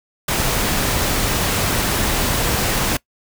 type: noise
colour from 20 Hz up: pink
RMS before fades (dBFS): -19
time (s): 0.28-2.97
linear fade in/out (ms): 5
effects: noise-tail reverb RT60 0.1 s tail -21 dB re dry